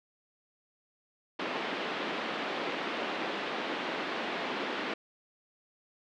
pink band-pass noise, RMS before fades -35 dBFS, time 1.39-4.94 s, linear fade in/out 5 ms, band 250 to 3500 Hz, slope 24 dB/octave, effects none

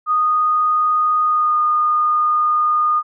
sine tone with pitch glide, 1237 to 1223.5 Hz, D#6 to D#6, -10 to -29 cents, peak -13 dBFS, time 0.06-3.03 s, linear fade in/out 50 ms, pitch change -19 cents, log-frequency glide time 1.25-1.58 s, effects none

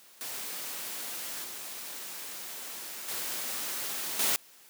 white noise with level steps, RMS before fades -38 / -41 / -35 / -27 dBFS, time 0.21-4.36 s, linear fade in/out 0 ms, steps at 1.44 / 3.08 / 4.19 s, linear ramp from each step 5 ms, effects white hiss -56 dBFS RMS until 4.69 s + high-pass 200 Hz 12 dB/octave

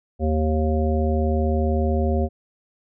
harmonic tone, 77.78 Hz, D#2, in tune, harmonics 1 / 3 / 5 / 7 / 9, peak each -20 / -25 / -27 / -28 / -30 dBFS, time 0.19-2.29 s, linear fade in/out 50 ms, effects none

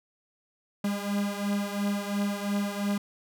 45% pulse beating tone pair, 201.6 / 204.5 Hz, G3 / G#3, +49 / -26 cents, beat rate 2.9 Hz, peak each -29 / -32 dBFS, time 0.84-2.98 s, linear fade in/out 5 ms, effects none

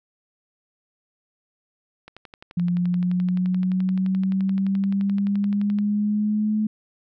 click train, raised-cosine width 0.3 ms, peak -25 dBFS, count 44, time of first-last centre 2.08-5.787 s, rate 11.6 Hz
sine exponential sweep, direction up, 174.61 to 215.1 Hz, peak -19 dBFS, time 2.57-6.67 s, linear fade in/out 5 ms
effects none

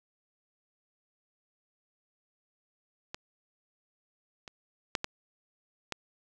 clicks, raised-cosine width 0.2 ms, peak -20 / -26 / -10 / -14 / -16 dBFS, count 5, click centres 3.145 / 4.478 / 4.952 / 5.044 / 5.923 s, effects none

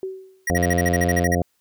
sine tone with exponential decay, 379.4 Hz, F#4, 43 cents sharp, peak -23 dBFS, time 0.03-0.49 s, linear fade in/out 1 ms, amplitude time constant 100 ms
square tone bursts, 1902 Hz, A#6, 34 cents sharp, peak -21 dBFS, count 12, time 0.47-1.351 s, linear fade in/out 5 ms, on 34 ms, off 43 ms
harmonic tone, 87.31 Hz, F2, in tune, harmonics 1 / 2 / 3 / 4 / 5 / 6 / 7 / 8, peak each -23 / -24 / -27 / -29 / -29 / -27 / -31 / -26 dBFS, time 0.5-1.42 s, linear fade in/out 0 ms
click train, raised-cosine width 0.3 ms, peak -20 dBFS, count 70, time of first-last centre 0.57-1.24 s, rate 103 Hz
effects white hiss -68 dBFS RMS until 1.6 s

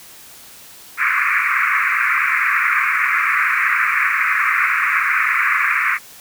white band-pass noise, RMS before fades -17 dBFS, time 0.97-5.99 s, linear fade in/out 50 ms, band 1100 to 2400 Hz, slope 96 dB/octave, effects white hiss -41 dBFS RMS until 6.2 s

